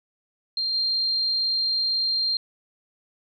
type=tone with level steps; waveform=sine; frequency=4186 Hz; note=C8; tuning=in tune; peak=-23 / -21 dBFS; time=0.57-2.37 s; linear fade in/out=2 ms; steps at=0.74 s; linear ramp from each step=2 ms; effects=none